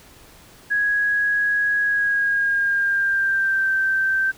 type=tone with pitch glide; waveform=sine; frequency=1661.2 to 1558.9 Hz; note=G#6 to G6; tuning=0 to -10 cents; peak=-17 dBFS; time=0.7-4.32 s; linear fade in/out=20 ms; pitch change=-110 cents; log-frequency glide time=1.82-3.72 s; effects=pink hiss -48 dBFS RMS until 4.37 s